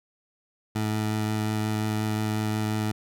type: tone with vibrato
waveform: 20% pulse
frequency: 107.8 Hz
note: A2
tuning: 35 cents flat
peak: -20 dBFS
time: 0.75-2.92 s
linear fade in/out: 10 ms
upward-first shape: sine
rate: 5.6 Hz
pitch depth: 10 cents each way
effects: none